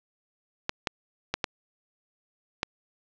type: clicks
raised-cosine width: 0.2 ms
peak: -8 dBFS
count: 5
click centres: 0.694 / 0.872 / 1.34 / 1.442 / 2.631 s
effects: low-pass 5000 Hz 12 dB/octave + 8-bit